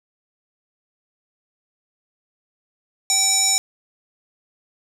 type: tone with band-pass filter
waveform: square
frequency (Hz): 772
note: G5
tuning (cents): -27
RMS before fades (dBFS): -18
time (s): 3.1-3.58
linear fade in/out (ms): 0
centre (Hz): 6800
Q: 4.1
effects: none